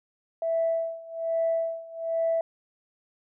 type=tone with tremolo; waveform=sine; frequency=659.3 Hz; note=E5; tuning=in tune; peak=-21 dBFS; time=0.42-2.41 s; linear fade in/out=2 ms; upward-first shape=sine; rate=1.2 Hz; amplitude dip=90%; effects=tanh soft clip ceiling -17 dBFS